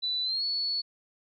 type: tone with pitch glide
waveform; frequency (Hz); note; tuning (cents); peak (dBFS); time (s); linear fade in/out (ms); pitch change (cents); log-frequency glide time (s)
sine; 3978 to 4414; B7 to C#8; +12 to -8; -27; 0.02-0.82; 20; +180; 0.23-0.45
effects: none